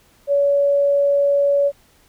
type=tone; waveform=sine; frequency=566 Hz; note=C#5; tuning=36 cents sharp; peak=-13 dBFS; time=0.27-1.72 s; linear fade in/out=50 ms; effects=pink hiss -55 dBFS RMS until 2.08 s